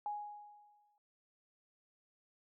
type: tone with exponential decay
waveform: sine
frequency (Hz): 830.6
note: G#5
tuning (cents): 0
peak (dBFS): -35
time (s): 0.06-0.98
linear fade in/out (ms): 1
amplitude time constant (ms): 200
effects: noise-tail reverb RT60 0.7 s tail -25 dB re dry